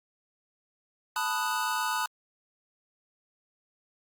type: chord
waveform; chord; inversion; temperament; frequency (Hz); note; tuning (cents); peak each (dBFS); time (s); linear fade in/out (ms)
square; B dominant seventh; third; equal; 880 / 987.8 / 1244.5 / 1480; A5 / B5 / D#6 / F#6; 0 / 0 / 0 / 0; -34; 1.16-2.06; 2
effects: Opus 48 kbps